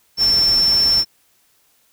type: tone in noise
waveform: sine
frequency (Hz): 5390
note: E8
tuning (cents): +38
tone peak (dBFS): -12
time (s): 0.17-1.05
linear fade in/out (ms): 50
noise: pink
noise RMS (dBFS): -30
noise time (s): 0.17-1.05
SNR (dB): +15
effects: white hiss -59 dBFS RMS until 1.92 s